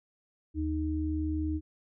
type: tone pair together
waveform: sine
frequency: 78.36 / 310 Hz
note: D#2 / D#4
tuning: +13 / -6 cents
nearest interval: 2 octaves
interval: 2381 cents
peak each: -31 / -31 dBFS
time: 0.54-1.61 s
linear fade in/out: 50 ms
effects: none